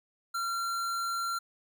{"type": "tone", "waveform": "square", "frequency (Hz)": 1370, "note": "F6", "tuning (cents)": -34, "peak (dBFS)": -31, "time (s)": [0.34, 1.39], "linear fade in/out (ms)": 10, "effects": []}